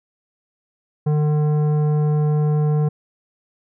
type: tone with tanh clipping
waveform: sine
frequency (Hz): 150.4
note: D3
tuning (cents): +42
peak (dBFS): -17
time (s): 1.06-2.89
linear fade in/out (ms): 10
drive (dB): 12
effects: none